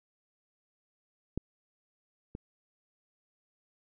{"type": "clicks", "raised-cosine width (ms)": 3, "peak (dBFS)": [-19, -26], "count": 2, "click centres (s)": [1.376, 2.351], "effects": []}